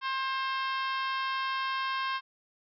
harmonic tone, 531 Hz, C5, 25 cents sharp, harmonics 2 / 3 / 4 / 5 / 6 / 7 / 8 / 9 / 10, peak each -31 / -36 / -42 / -41 / -41 / -45 / -49 / -49 / -51 dBFS, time 0.01-2.21 s, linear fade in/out 50 ms, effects none

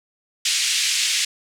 pink band-pass noise, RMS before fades -21 dBFS, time 0.45-1.25 s, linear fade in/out 5 ms, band 2400 to 8400 Hz, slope 24 dB/octave, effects none

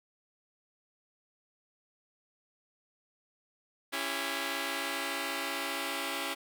5% pulse chord, C# diminished, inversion none, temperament just, 277.2 / 332.6 / 399.1 Hz, C#4 / E4 / G4, 0 / +16 / +31 cents, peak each -25 / -26 / -28 dBFS, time 3.92-6.35 s, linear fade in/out 20 ms, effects none

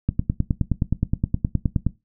click train, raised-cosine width 5 ms, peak -7 dBFS, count 18, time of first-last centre 0.09-1.866 s, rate 9.57 Hz, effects noise-tail reverb RT60 0.2 s tail -17 dB re dry

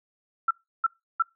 sine tone bursts, 1344 Hz, E6, 33 cents sharp, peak -18 dBFS, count 3, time 0.48-1.224 s, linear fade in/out 5 ms, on 28 ms, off 330 ms, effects noise-tail reverb RT60 0.2 s tail -24 dB re dry

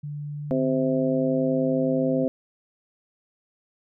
sine tone with pitch glide, 146.83 to 154.31 Hz, D3 to D#3, 0 to -14 cents, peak -30 dBFS, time 0.03-2.25 s, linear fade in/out 10 ms, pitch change +86 cents, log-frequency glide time 0.35-1.84 s
harmonic tone, 130.81 Hz, C3, in tune, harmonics 2 / 3 / 4 / 5, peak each -23 / -31 / -25 / -31 dBFS, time 0.51-2.28 s, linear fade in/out 0 ms
effects none

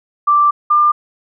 sine tone pair in turn, 1174.7 / 1196.6 Hz, D6 / D6, 0 / +32 cents, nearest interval unison, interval 32 cents, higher second, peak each -8 dBFS, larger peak neither, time 0.27-0.51 / 0.7-0.92 s, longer first, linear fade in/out 10 ms, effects none

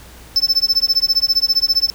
triangle tone with tremolo, 5274 Hz, E8, in tune, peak -8 dBFS, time 0.36-1.9 s, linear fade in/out 0 ms, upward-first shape sine, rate 15 Hz, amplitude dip 100%, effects added 60 Hz sine -41 dBFS peak until 1.94 s + pink hiss -42 dBFS RMS until 1.94 s

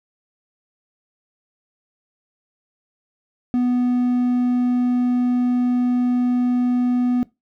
triangle tone, 246.9 Hz, B3, in tune, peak -14 dBFS, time 3.54-7.23 s, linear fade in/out 0 ms, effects noise-tail reverb RT60 0.2 s tail -20 dB re dry

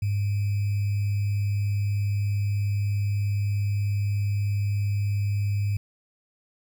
sine tone with sample-and-hold, 101.6 Hz, G#2, 38 cents flat, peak -22 dBFS, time 0.02-5.77 s, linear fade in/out 5 ms, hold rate 2450 Hz, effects none

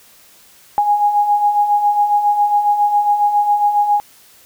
sine beating tone pair, 820 / 827.3 Hz, G#5 / G#5, -22 / -7 cents, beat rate 7.3 Hz, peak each -20 / -12 dBFS, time 0.78-4 s, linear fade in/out 0 ms, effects white hiss -47 dBFS RMS until 4.45 s

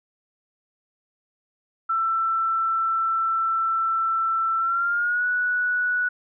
sine tone with pitch glide, 1335 to 1472.7 Hz, E6 to F#6, +22 to -9 cents, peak -20 dBFS, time 1.89-6.09 s, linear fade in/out 10 ms, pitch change +169 cents, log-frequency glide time 4.58-5.26 s, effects none

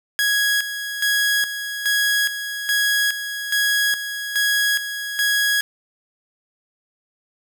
sawtooth tone with tremolo, 1661.2 Hz, G#6, in tune, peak -13 dBFS, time 0.19-5.61 s, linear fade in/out 0 ms, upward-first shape square, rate 1.2 Hz, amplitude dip 65%, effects none

